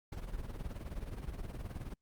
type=noise with tremolo; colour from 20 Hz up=brown; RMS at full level=-38 dBFS; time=0.12-1.94 s; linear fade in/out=5 ms; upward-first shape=triangle; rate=19 Hz; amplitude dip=80%; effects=Opus 48 kbps